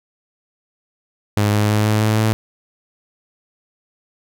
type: tone with pitch steps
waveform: sawtooth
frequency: 103.83 / 104.98 / 106.13 / 107.31 / 108.49 / 109.69 Hz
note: G#2 / G#2 / G#2 / A2 / A2 / A2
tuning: 0 / +19 / +38 / -43 / -24 / -5 cents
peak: -10 dBFS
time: 1.37-2.33 s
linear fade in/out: 0 ms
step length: 160 ms
effects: none